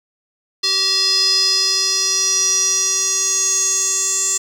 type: tone with band-pass filter sweep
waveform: square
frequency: 384.1 Hz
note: G4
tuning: 35 cents flat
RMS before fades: -17 dBFS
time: 0.63-4.38 s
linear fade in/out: 10 ms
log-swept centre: 4600 to 7200 Hz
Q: 9.3
effects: 8-bit